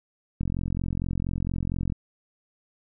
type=click train; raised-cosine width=5 ms; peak=-16 dBFS; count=68; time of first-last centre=0.41-1.922 s; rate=44.3 Hz; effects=none